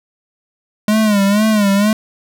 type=tone with vibrato; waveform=square; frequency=207.7 Hz; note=G#3; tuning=in tune; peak=-11 dBFS; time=0.88-1.93 s; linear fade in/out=2 ms; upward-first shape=sine; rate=2.1 Hz; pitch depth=95 cents each way; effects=none